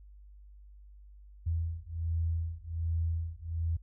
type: beating tone pair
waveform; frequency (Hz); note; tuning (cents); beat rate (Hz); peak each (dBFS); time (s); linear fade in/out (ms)
sine; 82.1 / 83.4; E2 / E2; -6 / +21; 1.3; -33 / -33; 1.46-3.77; 10
effects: added 50 Hz sine -50 dBFS peak until 3.82 s